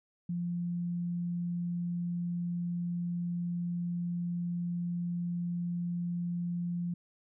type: tone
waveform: sine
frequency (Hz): 173.9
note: F3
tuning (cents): -7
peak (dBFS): -31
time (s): 0.29-6.94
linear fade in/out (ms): 5
effects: none